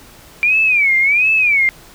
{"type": "tone with vibrato", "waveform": "sine", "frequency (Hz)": 2349, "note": "D7", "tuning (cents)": 0, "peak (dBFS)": -10, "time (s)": [0.43, 1.69], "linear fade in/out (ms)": 0, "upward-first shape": "sine", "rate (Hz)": 1.4, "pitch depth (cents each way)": 190, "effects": ["pink hiss -42 dBFS RMS until 1.94 s"]}